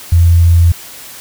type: tone with sample-and-hold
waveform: sine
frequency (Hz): 85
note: F2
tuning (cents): -46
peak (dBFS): -4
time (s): 0.12-0.72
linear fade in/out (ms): 5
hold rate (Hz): 11025
effects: white hiss -32 dBFS RMS until 1.2 s